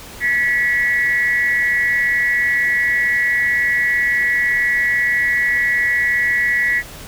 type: tone with amplitude modulation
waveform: sine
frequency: 1942 Hz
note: B6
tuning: 30 cents flat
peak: -10 dBFS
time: 0.2-6.83 s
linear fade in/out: 50 ms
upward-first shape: sine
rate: 246 Hz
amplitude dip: 85%
effects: pink hiss -36 dBFS RMS until 7.07 s